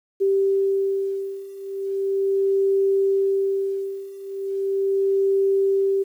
sine beating tone pair, 390.7 / 391.08 Hz, G4 / G4, -6 / -4 cents, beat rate 0.38 Hz, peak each -23 / -21 dBFS, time 0.2-6.04 s, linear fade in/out 20 ms, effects 9-bit

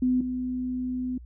sine tone pair in turn, 252.6 / 252.6 Hz, B3 / B3, +39 / +39 cents, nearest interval unison, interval 0 cents, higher neither, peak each -20 / -27 dBFS, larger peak first, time 0.02-0.21 / 0.21-1.18 s, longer second, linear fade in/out 5 ms, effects added 60 Hz sine -42 dBFS peak until 1.25 s

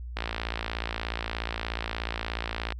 click train, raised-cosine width 0.3 ms, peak -14 dBFS, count 146, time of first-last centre 0.17-2.723 s, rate 56.8 Hz, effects added 60 Hz sine -35 dBFS peak until 2.79 s

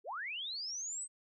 sine linear sweep, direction up, 349.2 to 8372 Hz, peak -38 dBFS, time 0.04-1.08 s, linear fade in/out 50 ms, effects none

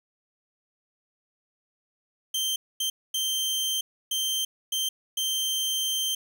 sawtooth tone bursts at uneven times, 3136 Hz, G7, in tune, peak -22 dBFS, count 6, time 2.34-2.56 / 2.8-2.9 / 3.14-3.81 / 4.11-4.45 / 4.72-4.89 / 5.17-6.15 s, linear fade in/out 5 ms, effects none

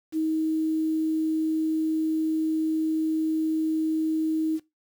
sine tone with quantisation, 316.4 Hz, D#4, 29 cents sharp, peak -22 dBFS, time 0.12-4.6 s, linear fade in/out 50 ms, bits 8, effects noise-tail reverb RT60 0.2 s tail -19 dB re dry

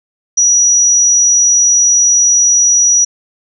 sine tone, 5830 Hz, F#8, 26 cents flat, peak -6 dBFS, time 0.37-3.05 s, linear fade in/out 10 ms, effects none

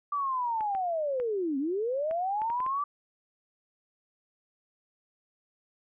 sine linear two-way sweep, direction down then up, 1174.7 to 261.6 to 1174.7 Hz, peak -27 dBFS, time 0.12-2.84 s, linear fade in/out 5 ms, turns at 1.58 s
clicks, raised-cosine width 0.5 ms, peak -28 dBFS, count 8, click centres 0.608 / 0.75 / 1.2 / 2.111 / 2.418 / 2.501 / 2.603 / 2.664 s
effects none

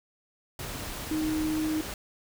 sine tone in noise, 311.1 Hz, D#4, in tune, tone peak -26 dBFS, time 1.11-1.81 s, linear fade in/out 2 ms, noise pink, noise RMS -37 dBFS, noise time 0.59-1.94 s, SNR +8 dB, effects none

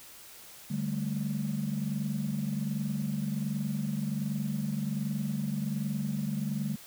sine chord, D suspended fourth, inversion none, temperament equal with one note detuned, 146.83 / 196 / 217.3 Hz, D3 / G3 / A3, 0 / 0 / -21 cents, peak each -33 dBFS, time 0.7-6.76 s, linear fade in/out 10 ms, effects tanh soft clip ceiling -22 dBFS + white hiss -50 dBFS RMS until 6.86 s

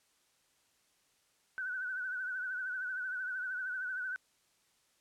sine tone with vibrato, 1500 Hz, F#6, 23 cents sharp, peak -35 dBFS, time 1.58-4.16 s, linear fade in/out 0 ms, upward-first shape triangle, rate 13 Hz, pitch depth 73 cents each way, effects white hiss -72 dBFS RMS until 5 s + low-pass 10000 Hz 12 dB/octave

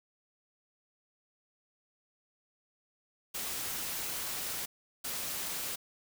white noise bursts at uneven times, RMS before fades -37 dBFS, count 2, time 3.34-4.66 / 5.04-5.76 s, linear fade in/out 10 ms, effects none

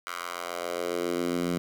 10% pulse tone with high-pass filter sweep, 87.31 Hz, F2, in tune, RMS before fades -31 dBFS, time 0.07-1.58 s, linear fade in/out 0 ms, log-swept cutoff 1300 to 180 Hz, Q 1.9, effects none

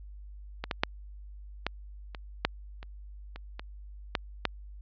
clicks, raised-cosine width 0.3 ms, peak -17 / -13 / -7 / -12 / -24 / -7 / -28 / -26 / -22 / -10 / -9 dBFS, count 11, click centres 0.64 / 0.712 / 0.835 / 1.666 / 2.148 / 2.45 / 2.829 / 3.36 / 3.595 / 4.152 / 4.453 s, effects added 50 Hz sine -43 dBFS peak until 4.81 s + resampled to 11025 Hz

